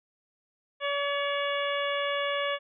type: harmonic tone with a mistuned harmonic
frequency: 569 Hz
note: C#5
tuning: 45 cents sharp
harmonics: 1 / 2 / 3 / 4 / 5 / 6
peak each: -30 / -33 / -35 / -36 / -37 / -38 dBFS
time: 0.8-2.59 s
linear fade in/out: 50 ms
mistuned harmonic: 4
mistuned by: -21 cents
effects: none